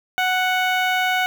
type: tone with notch filter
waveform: 15% pulse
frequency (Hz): 740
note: F#5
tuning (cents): 0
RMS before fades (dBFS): -20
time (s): 0.18-1.26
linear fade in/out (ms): 0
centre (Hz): 9000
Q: 0.5
effects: none